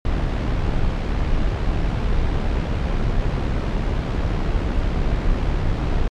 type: noise with amplitude modulation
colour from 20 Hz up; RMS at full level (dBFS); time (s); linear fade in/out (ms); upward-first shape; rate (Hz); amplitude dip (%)
brown; -18; 0.05-6.08; 2; sine; 70.3; 40
effects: low-pass 4000 Hz 12 dB/octave + MP3 96 kbps